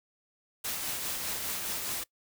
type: noise with tremolo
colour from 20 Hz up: white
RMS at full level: -33 dBFS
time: 0.64-2.04 s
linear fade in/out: 10 ms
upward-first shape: triangle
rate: 4.9 Hz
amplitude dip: 35%
effects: noise-tail reverb RT60 0.1 s tail -22 dB re dry